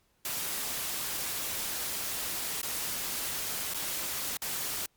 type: noise with dropouts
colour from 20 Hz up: white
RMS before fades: -34 dBFS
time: 0.25-4.86 s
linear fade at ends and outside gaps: 2 ms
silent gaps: 2.616-2.63 / 3.738-3.744 / 4.371-4.419 s
effects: pink hiss -71 dBFS RMS until 4.96 s + MP3 96 kbps